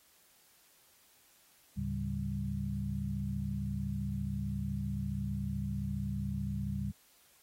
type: tone cluster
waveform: sine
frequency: 75.4 / 109.6 / 141.4 / 196.8 Hz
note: D2 / A2 / C#3 / G3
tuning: +46 / -6 / +35 / +7 cents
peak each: -39 / -40 / -39 / -37 dBFS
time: 1.76-6.92 s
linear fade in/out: 20 ms
effects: white hiss -65 dBFS RMS until 7.42 s + AAC 48 kbps